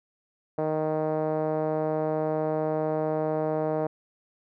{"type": "tone with low-pass filter", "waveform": "5% pulse", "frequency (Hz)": 155.56, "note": "D#3", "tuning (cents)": 0, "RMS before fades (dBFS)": -27, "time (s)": [0.58, 3.87], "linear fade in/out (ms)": 5, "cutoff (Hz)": 590, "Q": 2.2, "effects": []}